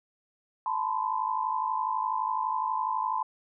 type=tone cluster; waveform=sine; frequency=880 / 985 / 1037 Hz; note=A5 / B5 / C6; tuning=0 / -5 / -16 cents; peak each=-31 dBFS; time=0.66-3.23 s; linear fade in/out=2 ms; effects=none